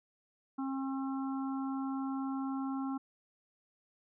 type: harmonic tone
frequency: 268.8 Hz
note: C4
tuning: 47 cents sharp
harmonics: 1 / 3 / 4 / 5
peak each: -34 / -44 / -46 / -48 dBFS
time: 0.58-2.98 s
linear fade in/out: 10 ms
effects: none